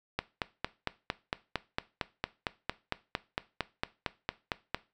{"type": "click train", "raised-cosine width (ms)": 0.3, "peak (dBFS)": -13, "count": 21, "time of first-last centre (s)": [0.19, 4.746], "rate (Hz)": 4.39, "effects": ["noise-tail reverb RT60 0.3 s tail -18 dB re dry"]}